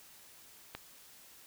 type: click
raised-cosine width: 0.3 ms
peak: -24 dBFS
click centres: 0.75 s
effects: white hiss -57 dBFS RMS until 1.46 s